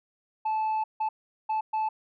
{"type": "tone bursts at uneven times", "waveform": "sine", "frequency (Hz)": 871, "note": "A5", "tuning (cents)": -18, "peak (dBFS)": -22, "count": 4, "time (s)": [[0.45, 0.84], [1, 1.09], [1.49, 1.61], [1.73, 1.89]], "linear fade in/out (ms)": 10, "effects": ["tanh soft clip ceiling -24 dBFS"]}